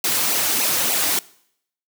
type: noise with flanger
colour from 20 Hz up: white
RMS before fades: -20 dBFS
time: 0.04-1.19 s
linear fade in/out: 2 ms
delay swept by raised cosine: 0.56 to 5.26 ms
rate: 3.4 Hz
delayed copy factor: -0.95
effects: noise-tail reverb RT60 0.7 s tail -22 dB re dry + high-pass 150 Hz 12 dB/octave